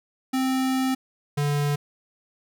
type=tone pair in turn; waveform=square; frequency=261.6 / 145.17 Hz; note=C4 / D3; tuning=0 / -20 cents; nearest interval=minor seventh; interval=1020 cents; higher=first; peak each=-22 dBFS; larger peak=neither; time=0.33-0.95 / 1.37-1.76 s; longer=first; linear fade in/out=10 ms; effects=none